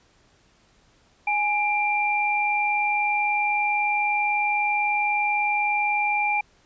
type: tone pair together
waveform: sine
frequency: 831.9 / 2370 Hz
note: G#5 / D7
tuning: +3 / +15 cents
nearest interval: octave + tritone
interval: 1812 cents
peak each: -23 dBFS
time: 1.27-6.41 s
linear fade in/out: 5 ms
effects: pink hiss -60 dBFS RMS until 6.65 s + resampled to 16000 Hz